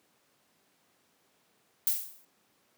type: noise with exponential decay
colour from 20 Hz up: violet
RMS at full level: -24 dBFS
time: 1.87-2.25 s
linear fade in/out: 1 ms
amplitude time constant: 81 ms
effects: pink hiss -69 dBFS RMS until 2.77 s + high-pass 200 Hz 12 dB/octave